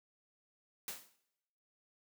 white noise with exponential decay, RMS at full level -39 dBFS, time 0.88-1.16 s, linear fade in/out 1 ms, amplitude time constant 59 ms, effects noise-tail reverb RT60 0.9 s tail -20 dB re dry + high-pass 150 Hz 12 dB/octave

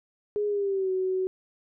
sine tone with pitch glide, 415.3 to 374.3 Hz, G#4 to F#4, 0 to +20 cents, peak -24 dBFS, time 0.36-1.27 s, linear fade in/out 0 ms, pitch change -180 cents, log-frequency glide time 0.47-0.91 s, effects none

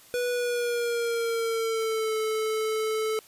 square tone with pitch glide, 490.1 to 436.6 Hz, B4 to A4, -13 to -13 cents, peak -26 dBFS, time 0.14-3.19 s, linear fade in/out 0 ms, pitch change -200 cents, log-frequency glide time 0.31-2.16 s, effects white hiss -53 dBFS RMS until 3.27 s + resampled to 32000 Hz

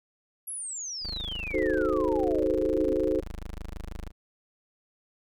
sine exponential sweep, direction down, 11450 to 256.6 Hz, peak -33 dBFS, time 0.47-2.94 s, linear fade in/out 10 ms
20% pulse tone, 26.17 Hz, G#0, 14 cents sharp, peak -31 dBFS, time 1.01-4.12 s, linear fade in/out 50 ms
sine chord, D# diminished seventh, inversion none, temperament equal, 311.1 / 370 / 440 / 523.3 Hz, D#4 / F#4 / A4 / C5, 0 / 0 / 0 / 0 cents, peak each -29 dBFS, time 1.53-3.21 s, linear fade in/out 20 ms
effects none

